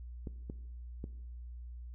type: clicks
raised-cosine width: 3 ms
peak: -28 dBFS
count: 3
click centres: 0.272 / 0.499 / 1.041 s
effects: noise-tail reverb RT60 0.9 s tail -17 dB re dry + added 60 Hz sine -43 dBFS peak until 1.94 s